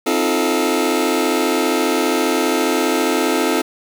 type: chord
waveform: sawtooth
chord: F dominant seventh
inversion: second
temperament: just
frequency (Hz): 261.9 / 314.3 / 349.2 / 436.5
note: C4 / Eb4 / F4 / A4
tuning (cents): +2 / +18 / 0 / -14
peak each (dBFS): -17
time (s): 0.06-3.62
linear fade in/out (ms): 10
effects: 7-bit